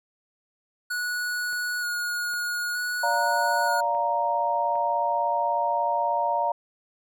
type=tone with vibrato; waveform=square; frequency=1453 Hz; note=F#6; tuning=32 cents flat; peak=-27 dBFS; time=0.9-3.81 s; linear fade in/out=10 ms; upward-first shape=square; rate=0.54 Hz; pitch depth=14 cents each way
type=click train; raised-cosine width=0.5 ms; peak=-33 dBFS; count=5; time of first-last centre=1.53-4.756 s; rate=1.24 Hz
type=chord; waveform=sine; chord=Bb major; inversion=first; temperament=just; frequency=582.7 / 699.2 / 932.3 Hz; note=D5 / F5 / Bb5; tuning=-14 / +2 / 0 cents; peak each=-29 / -27 / -24 dBFS; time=3.03-6.52 s; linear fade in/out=5 ms
effects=none